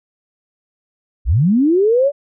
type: linear sweep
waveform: sine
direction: up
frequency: 42.71 to 586 Hz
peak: -10 dBFS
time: 1.25-2.12 s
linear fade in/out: 50 ms
effects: none